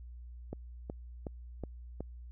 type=click train; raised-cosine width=2 ms; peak=-25 dBFS; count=5; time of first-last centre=0.53-2.006 s; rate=2.71 Hz; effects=added 60 Hz sine -45 dBFS peak until 2.31 s